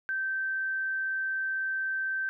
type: tone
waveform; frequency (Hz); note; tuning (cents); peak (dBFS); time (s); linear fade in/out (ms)
sine; 1554; G6; -16; -28; 0.09-2.29; 0
effects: none